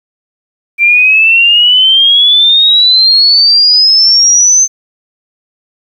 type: exponential sweep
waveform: sine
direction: up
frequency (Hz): 2349 to 6272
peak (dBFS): -3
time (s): 0.78-4.68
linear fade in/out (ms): 50
effects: 7-bit